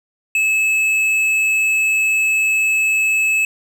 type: tone with tanh clipping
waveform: sine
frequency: 2598 Hz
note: E7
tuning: 26 cents flat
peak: -15 dBFS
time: 0.35-3.45 s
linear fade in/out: 2 ms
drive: 9 dB
effects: none